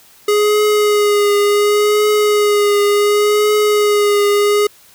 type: tone with vibrato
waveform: square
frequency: 415.3 Hz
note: G#4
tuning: in tune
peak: -11 dBFS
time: 0.28-4.67 s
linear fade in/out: 5 ms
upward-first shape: triangle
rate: 0.69 Hz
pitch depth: 29 cents each way
effects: white hiss -46 dBFS RMS until 4.94 s